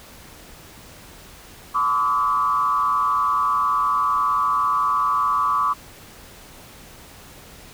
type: tone with frequency modulation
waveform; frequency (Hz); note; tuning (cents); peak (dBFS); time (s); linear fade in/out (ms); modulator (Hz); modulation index
sine; 1143; D6; -47; -17; 1.74-5.74; 20; 117; 0.97
effects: pink hiss -44 dBFS RMS until 7.73 s

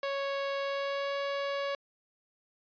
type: tone with pitch glide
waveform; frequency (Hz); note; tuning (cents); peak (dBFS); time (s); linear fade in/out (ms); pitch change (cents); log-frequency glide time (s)
sawtooth; 554.4 to 559.9; C#5 to C#5; 0 to +17; -27; 0.03-1.75; 2; +17; 0.59-1.17
effects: resampled to 11025 Hz

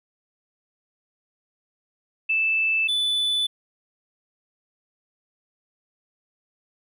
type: tone pair in turn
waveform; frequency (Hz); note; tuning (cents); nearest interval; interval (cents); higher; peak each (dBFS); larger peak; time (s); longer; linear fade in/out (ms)
sine / triangle; 2637 / 3486; E7 / A7; 0 / -17; perfect fourth; 483; second; -19; neither; 2.29-2.88 / 2.88-3.47; neither; 10
effects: none

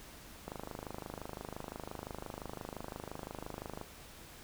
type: click train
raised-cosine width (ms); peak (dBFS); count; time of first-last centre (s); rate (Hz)
1; -27; 87; 0.48-3.813; 25.8
effects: pink hiss -53 dBFS RMS until 4.43 s

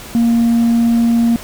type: tone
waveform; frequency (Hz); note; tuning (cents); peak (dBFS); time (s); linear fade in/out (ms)
sine; 233.1; A#3; 0; -7; 0.15-1.36; 0
effects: tanh soft clip ceiling -8 dBFS + pink hiss -32 dBFS RMS until 1.43 s

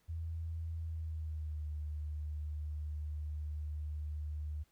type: tone with pitch glide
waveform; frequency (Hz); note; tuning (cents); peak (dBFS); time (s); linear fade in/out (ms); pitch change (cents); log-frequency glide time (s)
sine; 81.8 to 75.45; E2 to D2; -13 to +47; -37; 0.08-4.64; 20; -140; 0.79-1.68
effects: pink hiss -74 dBFS RMS until 4.71 s

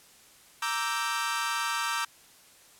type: chord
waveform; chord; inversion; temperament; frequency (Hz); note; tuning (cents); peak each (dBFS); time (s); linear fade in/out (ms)
sawtooth; E half-diminished seventh; second; equal with one note detuned; 932.3 / 1170.6 / 1318.5 / 1568; Bb5 / D6 / E6 / G6; 0 / -6 / 0 / 0; -30; 0.62-2.05; 5
effects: white hiss -56 dBFS RMS until 2.79 s + low-pass 12000 Hz 12 dB/octave

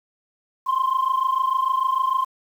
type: tone pair together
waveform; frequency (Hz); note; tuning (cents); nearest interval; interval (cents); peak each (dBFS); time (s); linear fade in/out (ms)
sine; 1038.3 / 1065; C6 / C6; -14 / +30; unison; 44; -20; 0.66-2.25; 20
effects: tanh soft clip ceiling -14 dBFS + 8-bit

